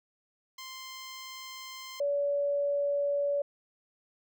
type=tone pair in turn; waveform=10% pulse / sine; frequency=1046.5 / 570.6 Hz; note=C6 / C#5; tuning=0 / +50 cents; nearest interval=major seventh; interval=1050 cents; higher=first; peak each=-33 / -26 dBFS; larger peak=second; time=0.58-2 / 2-3.42 s; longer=neither; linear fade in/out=5 ms; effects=none